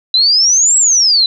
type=exponential two-way sweep; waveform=sine; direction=up then down; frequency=3951 to 7810 to 3951 Hz; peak=-7 dBFS; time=0.14-1.26 s; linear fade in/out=2 ms; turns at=0.77 s; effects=none